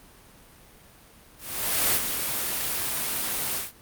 white noise with ADSR envelope, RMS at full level -21 dBFS, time 1.38-3.72 s, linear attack 560 ms, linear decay 50 ms, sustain -7 dB, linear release 150 ms, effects pink hiss -52 dBFS RMS until 3.81 s + Opus 32 kbps

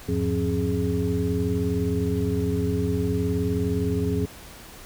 sine tone cluster, 83.6 / 103.1 / 176.4 / 267.8 / 418.5 Hz, E2 / G#2 / F3 / C4 / G#4, +25 / -12 / +18 / +40 / +13 cents, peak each -28 dBFS, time 0.08-4.26 s, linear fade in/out 10 ms, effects pink hiss -44 dBFS RMS until 4.85 s

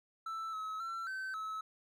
triangle tone with pitch steps, 1324 / 1286 / 1348 / 1538 / 1295 Hz, E6 / E6 / E6 / G6 / E6, +7 / -43 / +38 / -33 / -31 cents, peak -36 dBFS, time 0.26-1.61 s, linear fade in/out 5 ms, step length 270 ms, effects none

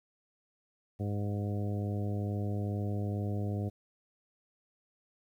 harmonic tone with a mistuned harmonic, 102.3 Hz, G#2, 26 cents flat, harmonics 1 / 2 / 3 / 4 / 5 / 6 / 7, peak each -32 / -38 / -42 / -44 / -46 / -48 / -49 dBFS, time 0.99-3.7 s, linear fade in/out 20 ms, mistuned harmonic 7, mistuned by +20 cents, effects 11-bit

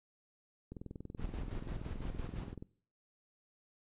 click train, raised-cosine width 3 ms, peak -32 dBFS, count 41, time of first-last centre 0.72-2.625 s, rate 21 Hz
brown noise with tremolo, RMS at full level -40 dBFS, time 1.17-2.55 s, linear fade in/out 50 ms, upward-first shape square, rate 5.9 Hz, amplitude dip 50%
effects noise-tail reverb RT60 0.5 s tail -21 dB re dry + resampled to 8000 Hz

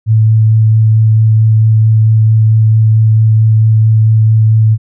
sine tone with vibrato, 110 Hz, A2, in tune, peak -4 dBFS, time 0.06-4.78 s, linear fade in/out 50 ms, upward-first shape sine, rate 4.5 Hz, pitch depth 9 cents each way, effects none

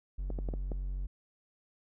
triangle tone, 46.48 Hz, F#1, 9 cents sharp, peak -31 dBFS, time 0.18-1.07 s, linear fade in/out 10 ms
clicks, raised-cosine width 2 ms, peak -25 dBFS, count 5, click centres 0.303 / 0.388 / 0.488 / 0.538 / 0.718 s
effects none

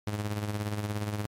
sawtooth tone with tremolo, 104.4 Hz, G#2, 10 cents sharp, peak -24 dBFS, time 0.07-1.26 s, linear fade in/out 0 ms, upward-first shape sine, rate 17 Hz, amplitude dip 55%, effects MP3 64 kbps

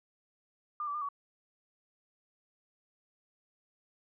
sine tone with pitch steps, 1201 / 1156 / 1204 / 1129 Hz, D6 / D6 / D6 / C#6, +38 / -28 / +43 / +31 cents, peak -33 dBFS, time 0.8-1.088 s, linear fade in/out 2 ms, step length 72 ms, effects none

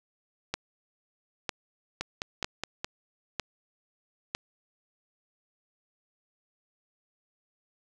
two click trains, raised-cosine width 0.2 ms, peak -14 / -12 dBFS, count 5 / 5, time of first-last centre 2.01-2.845 / 0.54-4.35 s, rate 4.79 / 1.05 Hz, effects none

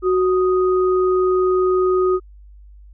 sine tone pair together, 370 / 1244.5 Hz, F#4 / D#6, 0 / 0 cents, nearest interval octave + major sixth, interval 2100 cents, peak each -14 / -23 dBFS, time 0.02-2.2 s, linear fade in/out 50 ms, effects added 50 Hz sine -40 dBFS peak until 2.93 s

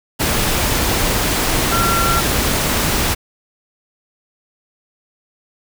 sine tone in noise, 1365 Hz, F6, 40 cents flat, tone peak -17 dBFS, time 1.71-2.21 s, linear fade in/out 20 ms, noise pink, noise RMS -17 dBFS, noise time 0.19-3.15 s, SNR -3 dB, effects none

